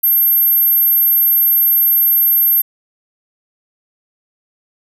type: tone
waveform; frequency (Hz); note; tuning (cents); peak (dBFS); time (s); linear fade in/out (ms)
sine; 12620; G9; +10; -9; 0.03-2.62; 10
effects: none